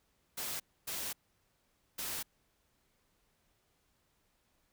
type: noise bursts at uneven times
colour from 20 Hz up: white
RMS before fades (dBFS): -39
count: 3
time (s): 0.37-0.6 / 0.87-1.13 / 1.98-2.23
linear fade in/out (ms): 10
effects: pink hiss -75 dBFS RMS until 4.72 s